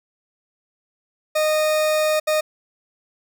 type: tone bursts at uneven times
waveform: 40% pulse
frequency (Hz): 617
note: D#5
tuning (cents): -15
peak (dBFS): -16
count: 2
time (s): 1.35-2.2 / 2.27-2.41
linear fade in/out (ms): 10
effects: none